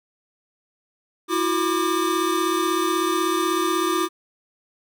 square tone cluster, 327.7 / 363.9 / 1194 Hz, E4 / F#4 / D6, -10 / -29 / +28 cents, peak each -25 dBFS, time 1.28-4.09 s, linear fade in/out 50 ms, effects none

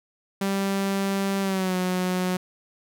sawtooth tone with pitch glide, 196 to 182.87 Hz, G3 to F#3, 0 to -20 cents, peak -19 dBFS, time 0.41-2.37 s, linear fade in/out 5 ms, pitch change -120 cents, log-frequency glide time 1.41-1.76 s, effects none

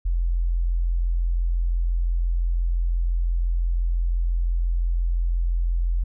sine tone, 42.91 Hz, F1, 30 cents flat, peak -19 dBFS, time 0.05-6.04 s, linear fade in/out 10 ms, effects none

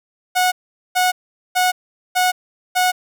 sawtooth tone bursts, 732 Hz, F#5, 19 cents flat, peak -10 dBFS, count 5, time 0.35-2.92 s, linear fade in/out 20 ms, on 170 ms, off 430 ms, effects none

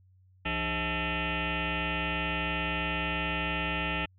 sine tone with frequency modulation, 1334 Hz, E6, 20 cents sharp, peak -28 dBFS, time 0.45-4.06 s, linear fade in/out 10 ms, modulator 233 Hz, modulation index 7.1, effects added 93 Hz sine -58 dBFS peak until 4.18 s

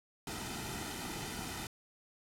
pink noise with comb filter, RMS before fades -41 dBFS, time 0.27-1.67 s, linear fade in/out 2 ms, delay 1.8 ms, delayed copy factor -0.65, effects low-pass 12000 Hz 12 dB/octave

